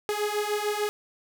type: beating tone pair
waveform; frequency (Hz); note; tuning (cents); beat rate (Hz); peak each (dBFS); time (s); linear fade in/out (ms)
sawtooth; 414.4 / 421.1; G#4 / G#4; -4 / +24; 6.7; -25; 0.09-0.89; 0
effects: none